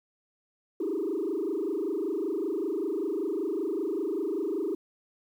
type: tone with frequency modulation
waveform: sine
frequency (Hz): 361.1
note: F#4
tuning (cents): -42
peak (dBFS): -26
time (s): 0.8-4.75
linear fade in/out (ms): 5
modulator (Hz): 25.2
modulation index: 2.4
effects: tanh soft clip ceiling -24 dBFS + 10-bit